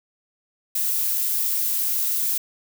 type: noise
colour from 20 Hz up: violet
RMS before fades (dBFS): -23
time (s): 0.75-2.38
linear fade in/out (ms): 5
effects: none